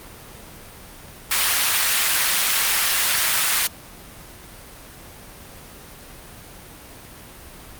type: high-pass noise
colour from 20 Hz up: pink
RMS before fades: -19 dBFS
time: 1.31-3.67 s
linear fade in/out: 2 ms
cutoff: 1600 Hz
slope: 12 dB/octave
effects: pink hiss -41 dBFS RMS until 7.79 s + Opus 32 kbps